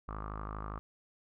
sawtooth tone with low-pass filter, 52.4 Hz, G#1, 16 cents sharp, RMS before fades -41 dBFS, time 0.08-0.79 s, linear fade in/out 0 ms, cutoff 1200 Hz, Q 9.1, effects none

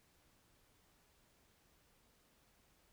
silence, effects pink hiss -72 dBFS RMS until 2.92 s

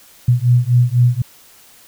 sine beating tone pair, 120.5 / 124.5 Hz, B2 / B2, -42 / +14 cents, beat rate 4 Hz, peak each -13 dBFS, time 0.28-1.22 s, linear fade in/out 5 ms, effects white hiss -46 dBFS RMS until 1.87 s

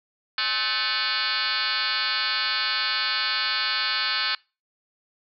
sine tone with frequency modulation, 2924 Hz, F#7, 21 cents flat, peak -22 dBFS, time 0.38-4.35 s, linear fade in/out 2 ms, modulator 233 Hz, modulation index 7.4, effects noise-tail reverb RT60 0.3 s tail -25 dB re dry

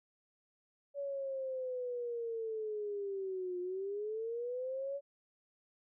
sine linear two-way sweep, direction down then up, 568 to 355.2 to 568 Hz, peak -36 dBFS, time 0.94-5.01 s, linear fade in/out 50 ms, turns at 3.6 s, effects none

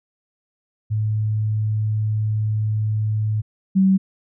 sine tone pair in turn, 107.6 / 191.27 Hz, A2 / G3, -38 / -42 cents, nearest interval minor seventh, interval 996 cents, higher second, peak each -18 / -12 dBFS, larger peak second, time 0.9-3.42 / 3.75-3.98 s, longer first, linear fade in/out 20 ms, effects none

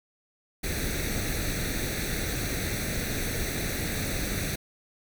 pink noise with comb filter, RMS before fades -30 dBFS, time 0.63-4.56 s, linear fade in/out 10 ms, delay 0.49 ms, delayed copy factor +0.75, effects none

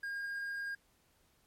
triangle tone, 1619 Hz, G#6, 45 cents flat, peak -35 dBFS, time 0.03-0.75 s, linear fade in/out 5 ms, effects pink hiss -71 dBFS RMS until 1.46 s + MP3 64 kbps

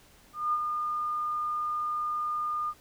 sine tone with ADSR envelope, 1215 Hz, D#6, 42 cents flat, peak -23 dBFS, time 0.33-2.74 s, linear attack 200 ms, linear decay 45 ms, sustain -5 dB, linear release 53 ms, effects pink hiss -58 dBFS RMS until 2.8 s

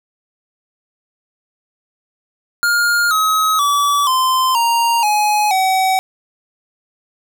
square tone with pitch steps, 1414 / 1274.4 / 1148.5 / 1035.1 / 932.9 / 840.8 / 757.7 Hz, F6 / D#6 / D6 / C6 / A#5 / G#5 / F#5, +21 / +41 / -39 / -19 / +1 / +21 / +41 cents, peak -13 dBFS, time 2.63-5.99 s, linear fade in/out 0 ms, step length 480 ms, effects none

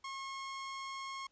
sawtooth tone, 1083 Hz, C#6, 41 cents flat, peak -37 dBFS, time 0.04-1.27 s, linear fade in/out 5 ms, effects pink hiss -75 dBFS RMS until 1.31 s + resampled to 16000 Hz

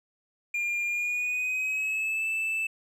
triangle tone with pitch glide, 2405 to 2638 Hz, D7 to E7, +41 to +1 cents, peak -25 dBFS, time 0.54-2.67 s, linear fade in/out 5 ms, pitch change +160 cents, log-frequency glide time 0.87-2.26 s, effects none

